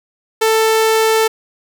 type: tone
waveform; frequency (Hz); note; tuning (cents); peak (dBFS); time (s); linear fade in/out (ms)
sawtooth; 442.7; A4; +11; -7; 0.41-1.28; 10
effects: none